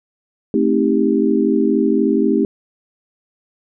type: chord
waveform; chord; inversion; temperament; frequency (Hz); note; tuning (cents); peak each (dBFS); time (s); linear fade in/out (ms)
sine; A half-diminished seventh; none; just; 220 / 264 / 316.8 / 396; A3 / C4 / Eb4 / G4; 0 / +16 / +31 / +18; -18; 0.54-2.45; 2
effects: none